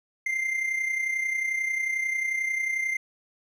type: tone with amplitude modulation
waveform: triangle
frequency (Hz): 2093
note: C7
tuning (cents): 0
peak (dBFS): -21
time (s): 0.26-2.97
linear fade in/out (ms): 5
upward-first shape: sine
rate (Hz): 31.2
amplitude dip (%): 55
effects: none